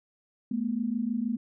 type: tone pair together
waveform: sine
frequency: 215.8 / 242.2 Hz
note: A3 / B3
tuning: -33 / -34 cents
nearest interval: major second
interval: 199 cents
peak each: -30 / -29 dBFS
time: 0.51-1.37 s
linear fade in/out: 5 ms
effects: none